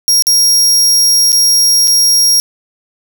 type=tone with dropouts; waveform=sawtooth; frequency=5600 Hz; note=F8; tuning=4 cents sharp; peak=-4 dBFS; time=0.08-2.4 s; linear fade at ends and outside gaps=0 ms; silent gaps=0.223-0.269 / 1.32-1.328 / 1.874-1.879 s; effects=none